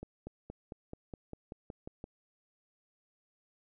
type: accelerating click train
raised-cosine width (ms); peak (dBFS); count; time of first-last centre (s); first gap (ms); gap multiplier
2; -29; 11; 0.03-2.041; 240; 0.96
effects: none